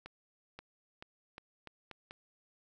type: accelerating click train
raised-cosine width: 0.3 ms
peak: -30 dBFS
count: 7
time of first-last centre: 0.06-2.109 s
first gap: 530 ms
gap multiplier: 0.82
effects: none